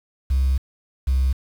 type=tone pair in turn; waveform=sine; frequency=66.3 / 65.54 Hz; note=C2 / C2; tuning=+23 / +4 cents; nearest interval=unison; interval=19 cents; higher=first; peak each=-14 dBFS; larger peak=neither; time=0.3-0.58 / 1.07-1.33 s; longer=first; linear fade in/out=10 ms; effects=tanh soft clip ceiling -14 dBFS + 7-bit